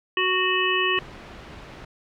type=harmonic tone; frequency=370 Hz; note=F#4; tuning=in tune; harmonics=1 / 3 / 5 / 7 / 8; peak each=-26 / -26 / -26 / -26 / -26 dBFS; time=0.17-0.99 s; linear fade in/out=2 ms
type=low-pass noise; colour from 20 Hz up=pink; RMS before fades=-42 dBFS; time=0.97-1.85 s; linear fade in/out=5 ms; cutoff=3000 Hz; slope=12 dB/octave
effects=none